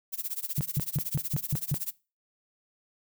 violet noise with tremolo, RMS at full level -31 dBFS, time 0.12-1.92 s, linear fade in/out 20 ms, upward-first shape sine, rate 16 Hz, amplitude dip 95%
sine tone bursts, 143.3 Hz, D3, 42 cents flat, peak -23 dBFS, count 7, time 0.58-1.743 s, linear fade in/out 0 ms, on 29 ms, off 160 ms
effects noise-tail reverb RT60 0.3 s tail -21 dB re dry

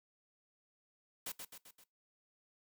white noise with echo, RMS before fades -42 dBFS, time 1.26-1.32 s, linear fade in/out 5 ms, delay 130 ms, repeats 4, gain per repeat -5 dB, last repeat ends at 1.84 s, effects noise-tail reverb RT60 0.2 s tail -20 dB re dry

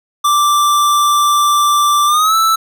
square tone with pitch glide, 1174.7 to 1318.6 Hz, D6 to E6, 0 to 0 cents, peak -10 dBFS, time 0.24-2.56 s, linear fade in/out 10 ms, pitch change +200 cents, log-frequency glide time 2.06-2.35 s, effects none

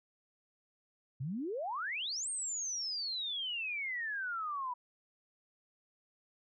sine exponential two-way sweep, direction up then down, 121 to 8780 to 967 Hz, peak -35 dBFS, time 1.2-4.74 s, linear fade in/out 10 ms, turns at 2.29 s, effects none

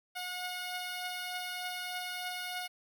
10% pulse beating tone pair, 724 / 727.3 Hz, F#5 / F#5, -38 / -30 cents, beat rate 3.3 Hz, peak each -29 / -37 dBFS, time 0.15-2.68 s, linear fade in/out 20 ms, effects none

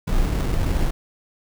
brown noise with sample-and-hold, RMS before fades -20 dBFS, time 0.07-0.91 s, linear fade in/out 10 ms, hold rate 2450 Hz, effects none

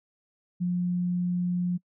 sine tone, 177.8 Hz, F3, 31 cents sharp, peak -24 dBFS, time 0.6-1.78 s, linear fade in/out 20 ms, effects noise-tail reverb RT60 0.1 s tail -26 dB re dry

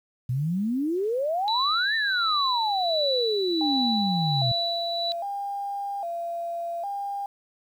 sine exponential two-way sweep, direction up then down, 119.3 to 1835 to 119.3 Hz, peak -23 dBFS, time 0.29-4.52 s, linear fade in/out 5 ms, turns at 1.95 s
sine tone with tremolo, 3951 Hz, B7, in tune, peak -24 dBFS, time 1.48-5.12 s, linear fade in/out 0 ms, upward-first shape sine, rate 1.4 Hz, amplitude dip 45%
sine tone with vibrato, 740 Hz, F#5, in tune, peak -28 dBFS, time 3.61-7.26 s, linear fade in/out 2 ms, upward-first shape square, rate 0.62 Hz, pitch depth 140 cents each way
effects 9-bit

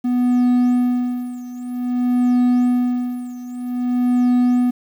triangle tone with tremolo, 246.9 Hz, B3, in tune, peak -10 dBFS, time 0.04-4.71 s, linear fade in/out 10 ms, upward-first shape sine, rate 0.52 Hz, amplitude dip 85%, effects 8-bit

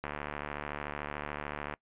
click train, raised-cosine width 0.5 ms, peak -21 dBFS, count 126, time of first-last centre 0.04-1.738 s, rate 73.6 Hz, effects noise-tail reverb RT60 0.1 s tail -23 dB re dry + resampled to 8000 Hz

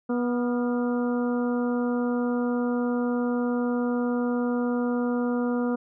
harmonic tone with a mistuned harmonic, 243.3 Hz, B3, 26 cents flat, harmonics 1 / 2 / 3 / 4 / 5 / 6, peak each -24 / -29 / -38 / -40 / -39 / -41 dBFS, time 0.09-5.76 s, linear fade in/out 10 ms, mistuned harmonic 6, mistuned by -61 cents, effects none

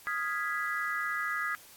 sine chord, F half-diminished seventh, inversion third, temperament equal, 1244.5 / 1396.9 / 1661.2 / 1975.5 Hz, Eb6 / F6 / Ab6 / Cb7, 0 / 0 / 0 / 0 cents, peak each -35 / -39 / -34 / -36 dBFS, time 0.07-1.55 s, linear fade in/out 0 ms, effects white hiss -54 dBFS RMS until 1.76 s + AAC 64 kbps

